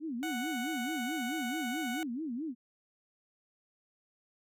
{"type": "tone with vibrato", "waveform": "sine", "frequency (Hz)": 274.5, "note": "C#4", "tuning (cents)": -17, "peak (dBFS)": -34, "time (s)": [0, 2.55], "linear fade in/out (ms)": 50, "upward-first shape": "sine", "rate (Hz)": 4.6, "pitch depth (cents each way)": 300}
{"type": "tone", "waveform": "15% pulse", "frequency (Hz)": 740, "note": "F#5", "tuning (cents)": 0, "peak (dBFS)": -30, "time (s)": [0.23, 2.03], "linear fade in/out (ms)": 0}
{"effects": []}